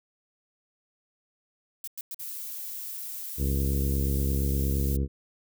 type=noise bursts; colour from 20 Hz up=violet; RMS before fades=-36 dBFS; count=3; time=1.84-2.145 s; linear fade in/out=2 ms; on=35 ms; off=100 ms
type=noise; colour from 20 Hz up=violet; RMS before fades=-37 dBFS; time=2.19-4.97 s; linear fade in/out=10 ms
type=harmonic tone; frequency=68.6 Hz; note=C#2; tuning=17 cents flat; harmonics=1 / 2 / 3 / 4 / 5 / 6 / 7; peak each=-25 / -31 / -35 / -37 / -39 / -41 / -42 dBFS; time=3.37-5.08 s; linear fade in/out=50 ms
effects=none